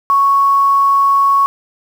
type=tone with quantisation; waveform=sine; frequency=1108.7 Hz; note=C#6; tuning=in tune; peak=-8 dBFS; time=0.1-1.46 s; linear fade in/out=0 ms; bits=6; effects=none